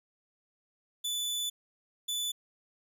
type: tone bursts at uneven times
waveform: sawtooth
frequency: 3484 Hz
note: A7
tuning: 18 cents flat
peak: -28 dBFS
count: 2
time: 1.04-1.5 / 2.08-2.32 s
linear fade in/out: 10 ms
effects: none